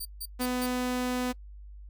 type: tone bursts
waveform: 10% pulse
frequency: 4634 Hz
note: D8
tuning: 24 cents flat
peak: -28 dBFS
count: 4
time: 0-0.666 s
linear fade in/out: 10 ms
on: 54 ms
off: 150 ms
type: tone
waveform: sawtooth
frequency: 250 Hz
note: B3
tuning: 21 cents sharp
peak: -24 dBFS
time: 0.39-1.33 s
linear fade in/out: 20 ms
effects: noise-tail reverb RT60 0.1 s tail -25 dB re dry + added 50 Hz sine -43 dBFS peak until 1.89 s